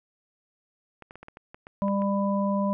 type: clicks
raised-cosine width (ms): 0.5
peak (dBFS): -28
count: 10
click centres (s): 1.023 / 1.109 / 1.156 / 1.23 / 1.284 / 1.371 / 1.545 / 1.669 / 1.882 / 2.02
type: harmonic tone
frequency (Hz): 199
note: G3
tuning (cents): +26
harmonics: 1 / 3 / 5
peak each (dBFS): -24 / -29 / -31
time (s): 1.82-2.73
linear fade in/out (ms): 0
effects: none